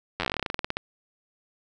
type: slowing click train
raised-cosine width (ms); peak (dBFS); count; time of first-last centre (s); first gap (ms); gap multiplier
0.3; -11; 20; 0.2-0.769; 10; 1.11
effects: none